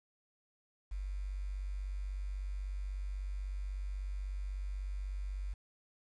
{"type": "tone with quantisation", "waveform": "sine", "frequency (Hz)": 48.14, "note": "G1", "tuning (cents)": -31, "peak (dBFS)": -36, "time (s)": [0.91, 5.54], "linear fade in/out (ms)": 10, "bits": 10, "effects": ["resampled to 22050 Hz"]}